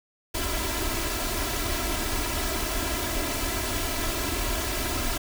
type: noise with comb filter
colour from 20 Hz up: pink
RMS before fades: -28 dBFS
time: 0.34-5.18 s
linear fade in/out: 10 ms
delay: 3 ms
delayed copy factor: +0.85
effects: none